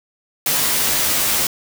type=noise with comb filter; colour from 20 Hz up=white; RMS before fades=-18 dBFS; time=0.46-1.47 s; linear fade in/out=2 ms; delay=13 ms; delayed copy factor=+0.55; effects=none